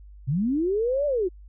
sine linear two-way sweep, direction up then down, 119.7 to 596 to 339.6 Hz, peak -21 dBFS, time 0.27-1.29 s, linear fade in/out 20 ms, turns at 1.06 s, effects added 50 Hz sine -43 dBFS peak until 1.48 s

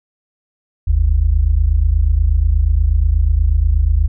sine tone pair together, 47.9 / 76.2 Hz, G1 / D#2, -39 / -36 cents, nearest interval minor sixth, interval 803 cents, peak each -13 dBFS, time 0.87-4.08 s, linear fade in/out 10 ms, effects none

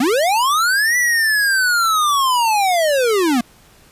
square linear two-way sweep, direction up then down, 225.8 to 1981 to 225.8 Hz, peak -14 dBFS, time 0-3.41 s, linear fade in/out 5 ms, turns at 0.97 s, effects pink hiss -49 dBFS RMS until 3.91 s + resampled to 32000 Hz

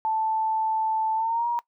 sine tone with pitch glide, 880 to 948.6 Hz, A5 to A#5, 0 to +30 cents, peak -22 dBFS, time 0.05-1.59 s, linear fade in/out 0 ms, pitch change +130 cents, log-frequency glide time 1.15-1.47 s, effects noise-tail reverb RT60 0.1 s tail -21 dB re dry

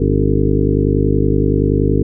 harmonic tone with a mistuned harmonic, 50.6 Hz, G#1, 44 cents flat, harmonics 1 / 2 / 3 / 4 / 5 / 6 / 7 / 8 / 9, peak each -18 / -18 / -19 / -24 / -20 / -21 / -23 / -20 / -22 dBFS, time 0-2.03 s, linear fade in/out 5 ms, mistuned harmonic 5, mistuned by +78 cents, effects none

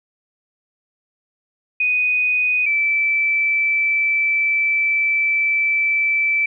sine tone pair in turn, 2489 / 2321 Hz, D#7 / D7, 0 / -21 cents, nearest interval minor second, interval 121 cents, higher first, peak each -15 dBFS, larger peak neither, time 1.8-2.66 / 2.66-6.46 s, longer second, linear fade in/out 5 ms, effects none

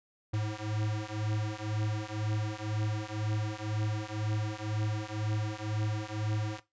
square beating tone pair, 106 / 108 Hz, G#2 / A2, +36 / -32 cents, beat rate 2 Hz, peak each -35 / -35 dBFS, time 0.33-6.6 s, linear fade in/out 10 ms, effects noise-tail reverb RT60 0.2 s tail -17 dB re dry + resampled to 16000 Hz

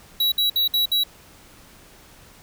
square tone bursts, 3900 Hz, B7, 23 cents flat, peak -18 dBFS, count 5, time 0.2-1.036 s, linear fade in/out 5 ms, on 120 ms, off 59 ms, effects pink hiss -49 dBFS RMS until 2.42 s

